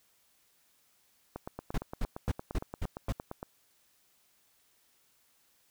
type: click train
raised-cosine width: 1 ms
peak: -24 dBFS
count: 19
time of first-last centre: 1.36-3.429 s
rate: 8.7 Hz
type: noise bursts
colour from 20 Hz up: brown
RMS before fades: -29 dBFS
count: 6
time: 1.74-3.124 s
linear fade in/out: 5 ms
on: 39 ms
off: 230 ms
effects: white hiss -69 dBFS RMS until 5.7 s